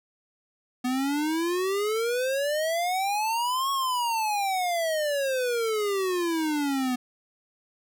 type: exponential two-way sweep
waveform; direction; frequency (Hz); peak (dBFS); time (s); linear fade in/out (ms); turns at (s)
square; up then down; 246.9 to 1108.7 to 246.9; -25; 0.84-6.96; 10; 3.71
effects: none